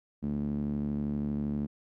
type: tone with band-pass filter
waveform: sawtooth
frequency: 72.6 Hz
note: D2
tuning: 19 cents flat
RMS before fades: -32 dBFS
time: 0.22-1.67 s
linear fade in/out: 20 ms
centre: 220 Hz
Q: 3.6
effects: none